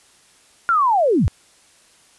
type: linear sweep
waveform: sine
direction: down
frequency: 1420 to 49.98 Hz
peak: -13 dBFS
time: 0.69-1.28 s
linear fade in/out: 0 ms
effects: white hiss -53 dBFS RMS until 2.18 s + resampled to 24000 Hz